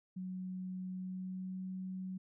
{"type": "tone with pitch glide", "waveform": "sine", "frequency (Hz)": [185, 186.83], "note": ["F#3", "F#3"], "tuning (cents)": [0, 17], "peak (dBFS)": -39, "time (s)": [0.16, 2.18], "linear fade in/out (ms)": 10, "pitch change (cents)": 17, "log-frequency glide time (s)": [0.94, 1.63], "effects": []}